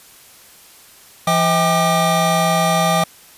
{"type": "tone cluster", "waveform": "square", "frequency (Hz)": [170.8, 640, 793, 1196], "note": ["F3", "D#5", "G5", "D6"], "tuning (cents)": [-38, 49, 20, 31], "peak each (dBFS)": -20, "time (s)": [1.27, 3.04], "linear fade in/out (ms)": 5, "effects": ["white hiss -45 dBFS RMS until 3.37 s", "resampled to 32000 Hz"]}